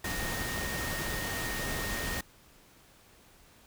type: tone in noise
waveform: sine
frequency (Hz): 1852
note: A#6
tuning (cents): -12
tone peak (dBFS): -38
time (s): 0.04-2.21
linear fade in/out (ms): 5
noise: pink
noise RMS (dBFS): -35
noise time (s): 0.04-2.21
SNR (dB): -6
effects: pink hiss -59 dBFS RMS until 3.66 s